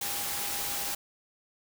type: tone in noise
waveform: sine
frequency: 809 Hz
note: G#5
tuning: 46 cents flat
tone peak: -44 dBFS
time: 0.01-0.95 s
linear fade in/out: 5 ms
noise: white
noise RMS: -33 dBFS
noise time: 0.01-0.95 s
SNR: -14 dB
effects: none